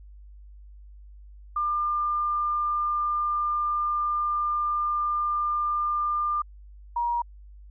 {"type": "tone pair in turn", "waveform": "sine", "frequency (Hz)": [1199, 949.5], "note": ["D6", "A#5"], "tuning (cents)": [36, 32], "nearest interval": "major third", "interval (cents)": 404, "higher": "first", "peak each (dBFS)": -23, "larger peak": "neither", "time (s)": [[1.56, 6.42], [6.96, 7.22]], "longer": "first", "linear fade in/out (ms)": 5, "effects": ["added 50 Hz sine -44 dBFS peak until 7.7 s"]}